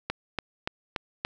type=click train; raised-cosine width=0.3 ms; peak=-12 dBFS; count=5; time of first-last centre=0.1-1.249 s; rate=3.48 Hz; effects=none